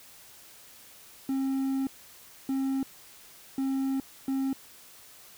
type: tone bursts at uneven times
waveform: triangle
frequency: 268.4 Hz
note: C4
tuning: 44 cents sharp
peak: -24 dBFS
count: 4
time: 1.29-1.87 / 2.49-2.83 / 3.58-4 / 4.28-4.53 s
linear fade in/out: 2 ms
effects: white hiss -52 dBFS RMS until 5.37 s